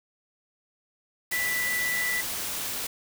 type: tone in noise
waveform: sine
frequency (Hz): 1975.5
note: B6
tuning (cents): 0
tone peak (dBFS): -26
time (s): 1.32-2.21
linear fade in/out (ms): 5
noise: white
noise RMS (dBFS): -32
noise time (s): 1.31-2.87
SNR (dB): +3
effects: none

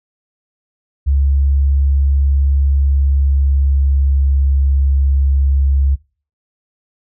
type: tone with pitch glide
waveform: sine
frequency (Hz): 69.3 to 68.62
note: C#2 to C#2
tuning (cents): 0 to -17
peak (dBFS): -10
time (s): 1.06-5.96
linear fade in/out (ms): 20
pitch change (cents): -17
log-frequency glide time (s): 2.59-4.47
effects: noise-tail reverb RT60 0.4 s tail -23 dB re dry

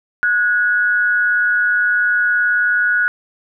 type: tone pair together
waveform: sine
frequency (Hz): 1460.2 / 1661.2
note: F#6 / G#6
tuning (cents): -23 / 0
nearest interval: major second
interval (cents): 223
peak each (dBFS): -13 / -21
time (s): 0.23-3.08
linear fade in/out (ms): 0
effects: none

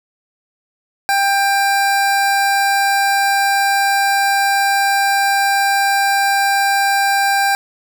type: tone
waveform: 25% pulse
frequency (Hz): 793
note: G5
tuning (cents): +20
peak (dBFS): -9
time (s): 1.09-7.55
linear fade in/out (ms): 0
effects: none

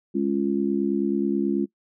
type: chord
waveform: sine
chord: Db major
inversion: second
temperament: just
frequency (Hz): 207.9 / 277.2 / 346.5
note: Ab3 / Db4 / F4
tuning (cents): +2 / 0 / -14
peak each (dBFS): -25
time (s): 0.14-1.66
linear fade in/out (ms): 20
effects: noise-tail reverb RT60 0.1 s tail -21 dB re dry

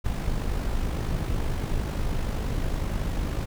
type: noise with amplitude modulation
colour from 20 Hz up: brown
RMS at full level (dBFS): -25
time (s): 0.04-3.46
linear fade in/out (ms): 20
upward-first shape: sine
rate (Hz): 50.8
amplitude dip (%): 45
effects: none

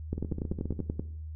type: two click trains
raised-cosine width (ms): 3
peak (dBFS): -22 / -18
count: 10 / 10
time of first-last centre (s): 0.18-0.792 / 0.13-0.995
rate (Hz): 14.7 / 10.4
effects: noise-tail reverb RT60 0.6 s tail -17 dB re dry + added 78 Hz sine -37 dBFS peak until 1.35 s

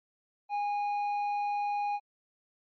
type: tone with tanh clipping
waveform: triangle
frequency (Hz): 821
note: G#5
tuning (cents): -20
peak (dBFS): -30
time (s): 0.49-2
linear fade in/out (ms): 50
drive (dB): 10
effects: AAC 64 kbps

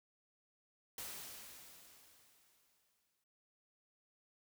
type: noise with exponential decay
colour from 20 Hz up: white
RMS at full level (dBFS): -45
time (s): 0.98-3.24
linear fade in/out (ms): 2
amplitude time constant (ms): 490
effects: none

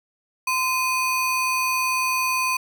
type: ring-modulated tone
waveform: square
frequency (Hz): 1760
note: A6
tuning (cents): 0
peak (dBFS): -18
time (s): 0.47-2.57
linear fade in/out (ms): 5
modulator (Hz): 731
effects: none

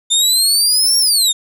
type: exponential two-way sweep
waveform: 25% pulse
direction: up then down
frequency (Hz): 3584 to 5580 to 3584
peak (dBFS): -6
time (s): 0.1-1.33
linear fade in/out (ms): 20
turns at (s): 0.98
effects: none

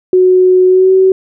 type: tone with pitch glide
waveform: sine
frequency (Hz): 368.5 to 378.2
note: F#4 to F#4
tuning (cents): -7 to +38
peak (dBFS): -4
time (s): 0.13-1.12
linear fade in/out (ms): 2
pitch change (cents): +45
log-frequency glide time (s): 0.67-0.92
effects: none

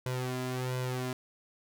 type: tone with flanger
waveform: sawtooth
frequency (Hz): 127.2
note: C3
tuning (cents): -48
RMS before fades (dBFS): -34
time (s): 0.06-1.13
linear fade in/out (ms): 2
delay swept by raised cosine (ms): 2 to 2.98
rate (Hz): 1.4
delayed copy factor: +0.75
effects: none

